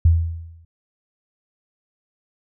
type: tone with exponential decay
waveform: sine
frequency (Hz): 82.9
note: E2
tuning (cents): +10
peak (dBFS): -8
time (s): 0.05-0.65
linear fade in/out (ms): 5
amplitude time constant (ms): 130
effects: none